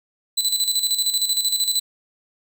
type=tone with tremolo; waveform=25% pulse; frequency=4000 Hz; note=B7; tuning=21 cents sharp; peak=-13 dBFS; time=0.37-1.8 s; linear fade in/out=10 ms; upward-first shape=square; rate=13 Hz; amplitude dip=60%; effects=none